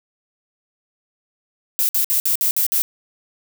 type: noise bursts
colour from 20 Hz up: violet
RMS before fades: -18 dBFS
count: 7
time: 1.79-2.82 s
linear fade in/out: 0 ms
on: 100 ms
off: 55 ms
effects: none